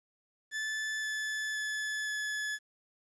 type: tone with pitch steps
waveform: 40% pulse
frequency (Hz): 1743 / 1733 / 1723 / 1713.1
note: A6 / A6 / A6 / A6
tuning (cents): -17 / -27 / -37 / -47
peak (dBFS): -32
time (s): 0.51-2.59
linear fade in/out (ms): 50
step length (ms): 520
effects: resampled to 22050 Hz + 11-bit